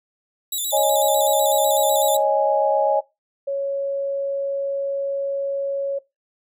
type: tone with vibrato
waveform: 5% pulse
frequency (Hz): 3699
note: A#7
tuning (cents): -14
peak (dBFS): -16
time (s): 0.52-2.17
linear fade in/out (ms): 5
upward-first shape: square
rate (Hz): 8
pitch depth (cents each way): 79
type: chord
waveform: sine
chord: C# suspended second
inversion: none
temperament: equal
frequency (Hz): 554.4 / 622.3 / 830.6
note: C#5 / D#5 / G#5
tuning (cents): 0 / 0 / 0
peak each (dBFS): -20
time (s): 0.72-3.01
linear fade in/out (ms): 20
type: tone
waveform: sine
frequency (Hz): 554.4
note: C#5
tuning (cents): 0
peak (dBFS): -21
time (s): 3.47-5.99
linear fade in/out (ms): 10
effects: noise-tail reverb RT60 0.2 s tail -19 dB re dry